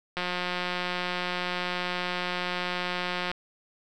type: click train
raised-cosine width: 0.3 ms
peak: -14 dBFS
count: 564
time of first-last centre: 0.17-3.315 s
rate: 179 Hz
effects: none